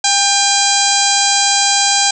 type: harmonic tone with a mistuned harmonic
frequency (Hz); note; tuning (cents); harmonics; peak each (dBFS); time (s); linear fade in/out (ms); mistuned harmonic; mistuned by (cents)
803; G5; +41; 1 / 2 / 3 / 4 / 5 / 6 / 7 / 8 / 9 / 10; -17 / -22 / -23 / -21 / -19 / -18 / -23 / -20 / -18 / -23; 0.04-2.11; 5; 2; -31
effects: none